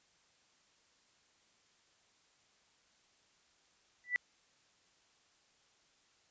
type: tone with exponential growth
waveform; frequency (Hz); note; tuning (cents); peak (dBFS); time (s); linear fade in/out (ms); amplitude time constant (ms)
sine; 1972; B6; -3; -25; 4.04-4.16; 0; 26
effects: white hiss -70 dBFS RMS until 6.3 s + resampled to 16000 Hz